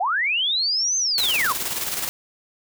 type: linear two-way sweep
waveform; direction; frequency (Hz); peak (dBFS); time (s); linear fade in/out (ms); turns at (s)
sine; up then down; 660 to 6320 to 925; -19; 0-1.53; 10; 0.97
type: noise with tremolo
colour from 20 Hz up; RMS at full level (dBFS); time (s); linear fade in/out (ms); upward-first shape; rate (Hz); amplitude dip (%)
white; -25; 1.18-2.09; 0; square; 19; 45
effects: none